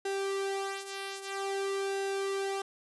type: tone with flanger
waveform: sawtooth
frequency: 392 Hz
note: G4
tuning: in tune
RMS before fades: -34 dBFS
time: 0.05-2.62 s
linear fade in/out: 5 ms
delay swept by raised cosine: 0.9 to 2.7 ms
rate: 0.51 Hz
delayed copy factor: -0.65
effects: resampled to 24000 Hz